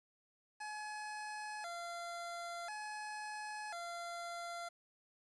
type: tone with vibrato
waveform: 25% pulse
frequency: 764 Hz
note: G5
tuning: 45 cents flat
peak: -39 dBFS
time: 0.6-4.69 s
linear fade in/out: 10 ms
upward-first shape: square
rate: 0.48 Hz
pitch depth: 180 cents each way
effects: resampled to 22050 Hz + 11-bit